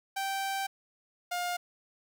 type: tone pair in turn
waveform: sawtooth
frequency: 780 / 709 Hz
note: G5 / F5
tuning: -9 / +26 cents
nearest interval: major second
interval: 165 cents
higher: first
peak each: -27 dBFS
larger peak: neither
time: 0.16-0.67 / 1.31-1.57 s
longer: first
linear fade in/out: 10 ms
effects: 10-bit